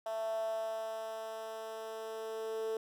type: tone with high-pass filter sweep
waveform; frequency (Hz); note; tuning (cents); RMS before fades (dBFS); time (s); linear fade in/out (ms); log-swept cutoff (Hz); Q
10% pulse; 221.7; A3; +13; -39; 0.06-2.77; 2; 700 to 450; 9.6
effects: none